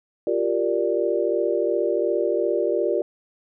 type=chord; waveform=sine; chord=G minor seventh; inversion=third; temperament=equal; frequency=349.2 / 392 / 466.2 / 587.3 Hz; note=F4 / G4 / Bb4 / D5; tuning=0 / 0 / 0 / 0 cents; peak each=-25 dBFS; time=0.27-3.02 s; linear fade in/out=2 ms; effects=none